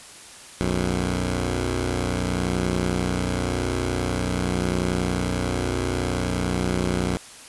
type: tone pair together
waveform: 10% pulse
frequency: 60.83 / 91 Hz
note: B1 / F#2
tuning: -26 / -28 cents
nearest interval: perfect fifth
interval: 698 cents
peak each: -17 dBFS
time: 0.61-7.17 s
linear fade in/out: 0 ms
effects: white hiss -43 dBFS RMS until 7.48 s + resampled to 24000 Hz